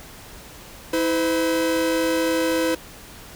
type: tone pair together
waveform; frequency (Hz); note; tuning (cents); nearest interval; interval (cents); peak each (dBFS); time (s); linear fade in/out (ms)
45% pulse; 324.2 / 508; E4 / B4; -29 / +49; minor sixth; 778; -22; 0.93-2.75; 5
effects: pink hiss -42 dBFS RMS until 3.35 s